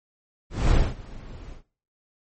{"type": "noise with ADSR envelope", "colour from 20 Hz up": "brown", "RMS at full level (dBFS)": -17, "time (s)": [0.5, 1.63], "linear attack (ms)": 220, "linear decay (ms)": 220, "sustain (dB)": -22, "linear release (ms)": 120, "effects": ["noise-tail reverb RT60 0.4 s tail -18 dB re dry", "MP3 32 kbps"]}